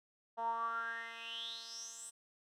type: tone with band-pass filter sweep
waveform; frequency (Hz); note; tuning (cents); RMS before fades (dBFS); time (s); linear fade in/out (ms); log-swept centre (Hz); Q
10% pulse; 229.6; A#3; -26; -42; 0.37-2.11; 20; 790 to 8700; 9.3
effects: none